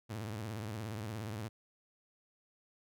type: tone with vibrato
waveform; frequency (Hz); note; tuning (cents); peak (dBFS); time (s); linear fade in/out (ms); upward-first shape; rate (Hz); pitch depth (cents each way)
sawtooth; 108; A2; -32; -35; 0.09-1.49; 20; sine; 17; 150
effects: none